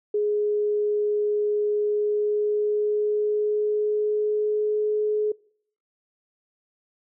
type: tone with pitch glide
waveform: sine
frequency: 417.7 to 424 Hz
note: G#4 to G#4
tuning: +10 to +36 cents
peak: -20 dBFS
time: 0.14-5.32 s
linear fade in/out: 5 ms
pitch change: +26 cents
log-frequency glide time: 1.79-4.9 s
effects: noise-tail reverb RT60 0.6 s tail -24 dB re dry